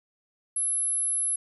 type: tone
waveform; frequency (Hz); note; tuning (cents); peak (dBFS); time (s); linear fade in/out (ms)
sine; 11000; F9; -27; -24; 0.56-1.36; 5
effects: none